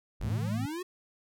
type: linear sweep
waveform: square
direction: up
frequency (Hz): 32.7 to 374.8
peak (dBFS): -35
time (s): 0.2-0.83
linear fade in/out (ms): 10
type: harmonic tone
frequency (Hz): 54.5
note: A1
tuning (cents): -16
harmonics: 2 / 3 / 4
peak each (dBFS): -31 / -41 / -39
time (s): 0.23-0.66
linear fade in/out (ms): 5
effects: none